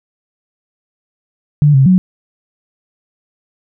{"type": "tone with pitch steps", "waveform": "sine", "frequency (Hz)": [147.4, 134.4, 184.7], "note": ["D3", "C3", "F#3"], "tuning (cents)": [7, 47, -3], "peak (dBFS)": -5, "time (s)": [1.62, 1.98], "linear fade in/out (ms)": 0, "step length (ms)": 120, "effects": []}